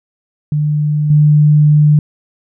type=tone with level steps; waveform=sine; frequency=149.7 Hz; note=D3; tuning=33 cents sharp; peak=-11 / -5 dBFS; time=0.52-1.99 s; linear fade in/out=2 ms; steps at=1.1 s; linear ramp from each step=5 ms; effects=none